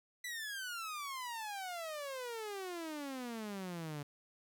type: exponential sweep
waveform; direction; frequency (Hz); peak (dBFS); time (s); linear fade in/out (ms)
sawtooth; down; 1998 to 141.9; -37; 0.24-4.03; 5
effects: none